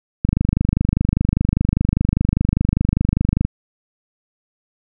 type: click train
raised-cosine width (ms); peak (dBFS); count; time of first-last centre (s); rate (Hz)
5; -3; 81; 0.25-3.45; 25
effects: none